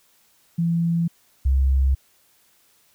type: tone pair in turn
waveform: sine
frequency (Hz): 168.4 / 66.83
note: E3 / C2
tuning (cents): +37 / +37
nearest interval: octave + major third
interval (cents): 1600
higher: first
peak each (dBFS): -18 / -15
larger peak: second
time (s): 0.58-1.08 / 1.45-1.95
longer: neither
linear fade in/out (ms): 10
effects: white hiss -60 dBFS RMS until 2.94 s